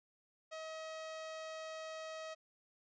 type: tone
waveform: sawtooth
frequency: 636 Hz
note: D#5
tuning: 38 cents sharp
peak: -40 dBFS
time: 0.51-2.35 s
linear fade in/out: 20 ms
effects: resampled to 16000 Hz